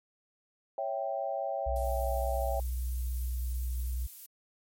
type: chord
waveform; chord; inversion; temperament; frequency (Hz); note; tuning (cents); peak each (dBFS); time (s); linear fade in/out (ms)
sine; C# diminished; none; equal; 554.4 / 659.3 / 784; C#5 / E5 / G5; 0 / 0 / 0; -35; 0.78-2.6; 2
type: tone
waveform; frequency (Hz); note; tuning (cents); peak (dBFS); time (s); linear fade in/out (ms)
sine; 61.74; B1; 0; -30; 1.66-4.07; 10
type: noise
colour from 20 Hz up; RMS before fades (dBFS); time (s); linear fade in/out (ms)
violet; -46; 1.76-4.26; 0
effects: MP3 64 kbps